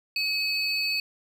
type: tone pair together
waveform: triangle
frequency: 2550 / 4493 Hz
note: D#7 / C#8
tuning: +42 / +23 cents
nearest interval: minor seventh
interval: 981 cents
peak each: -26 dBFS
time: 0.16-1 s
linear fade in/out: 2 ms
effects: none